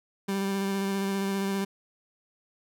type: tone with vibrato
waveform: 30% pulse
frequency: 196 Hz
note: G3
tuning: in tune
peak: -24 dBFS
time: 0.28-1.65 s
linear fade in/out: 10 ms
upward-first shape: square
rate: 15 Hz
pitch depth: 13 cents each way
effects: none